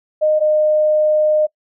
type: tone pair in turn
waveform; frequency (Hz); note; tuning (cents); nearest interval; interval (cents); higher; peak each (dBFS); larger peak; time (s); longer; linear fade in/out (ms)
sine; 615 / 611.8; D#5 / D#5; -20 / -29; unison; 9; first; -11; neither; 0.21-0.4 / 0.4-1.47; second; 20
effects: noise-tail reverb RT60 0.1 s tail -23 dB re dry